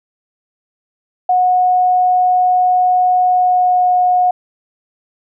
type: tone with pitch glide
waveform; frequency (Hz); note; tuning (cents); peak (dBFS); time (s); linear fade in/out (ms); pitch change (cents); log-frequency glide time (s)
sine; 730 to 725.4; F#5 to F#5; -24 to -34; -9; 1.29-4.31; 5; -10; 3.24-3.93
effects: none